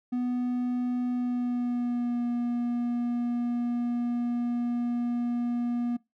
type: tone with pitch glide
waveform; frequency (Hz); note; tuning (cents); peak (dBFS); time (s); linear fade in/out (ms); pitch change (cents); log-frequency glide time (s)
triangle; 246.9 to 240.1; B3 to B3; 0 to -49; -24; 0.12-5.97; 10; -49; 1.11-2.24
effects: noise-tail reverb RT60 0.2 s tail -22 dB re dry